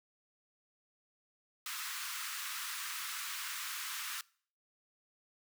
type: high-pass noise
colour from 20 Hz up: pink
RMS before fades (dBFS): -41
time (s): 1.66-4.21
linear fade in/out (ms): 2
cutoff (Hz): 1100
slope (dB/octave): 48
effects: noise-tail reverb RT60 0.5 s tail -23 dB re dry